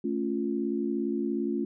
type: chord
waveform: sine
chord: A augmented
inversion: none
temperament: equal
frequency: 220 / 277.2 / 349.2 Hz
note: A3 / C#4 / E#4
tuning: 0 / 0 / 0 cents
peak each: -31 dBFS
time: 0.04-1.65 s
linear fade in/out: 5 ms
effects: none